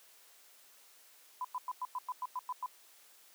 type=tone bursts; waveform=sine; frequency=1002 Hz; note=B5; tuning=25 cents sharp; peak=-34 dBFS; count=10; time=1.41-2.661 s; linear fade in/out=2 ms; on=36 ms; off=99 ms; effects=white hiss -61 dBFS RMS until 3.34 s + high-pass 400 Hz 12 dB/octave